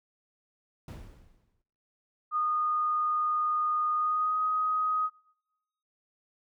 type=noise with exponential decay; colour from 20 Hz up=brown; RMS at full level=-38 dBFS; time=0.88-1.62 s; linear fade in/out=2 ms; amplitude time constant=160 ms
type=tone with pitch glide; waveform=sine; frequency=1229 to 1254.8 Hz; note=D#6 to D#6; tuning=-22 to +14 cents; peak=-25 dBFS; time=2.31-5.1 s; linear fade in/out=50 ms; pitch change=+36 cents; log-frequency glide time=3.95-4.4 s
effects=noise-tail reverb RT60 0.9 s tail -23 dB re dry